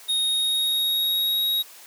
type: tone with pitch glide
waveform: square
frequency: 3729 to 3796 Hz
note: A#7 to A#7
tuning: 0 to +31 cents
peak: -21 dBFS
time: 0.08-1.63 s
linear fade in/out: 20 ms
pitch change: +31 cents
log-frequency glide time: 0.23-1.44 s
effects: white hiss -46 dBFS RMS until 1.86 s + high-pass 400 Hz 12 dB/octave